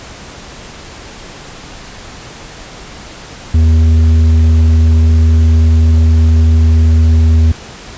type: tone with tanh clipping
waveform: sine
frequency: 80.4 Hz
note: E2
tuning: 43 cents flat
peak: -6 dBFS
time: 3.54-7.52 s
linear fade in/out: 5 ms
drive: 7 dB
effects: pink hiss -31 dBFS RMS until 7.97 s + resampled to 16000 Hz